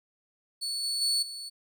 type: tone with level steps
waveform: 35% pulse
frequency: 4435 Hz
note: C#8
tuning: in tune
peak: -29 / -27 / -23 / -36 dBFS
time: 0.61-1.5 s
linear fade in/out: 20 ms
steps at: 0.83 / 1.01 / 1.22 s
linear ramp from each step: 10 ms
effects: none